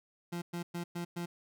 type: tone bursts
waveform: 30% pulse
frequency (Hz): 172.8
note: F3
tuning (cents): -18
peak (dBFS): -33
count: 5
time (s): 0.32-1.26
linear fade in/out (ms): 10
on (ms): 100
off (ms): 110
effects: none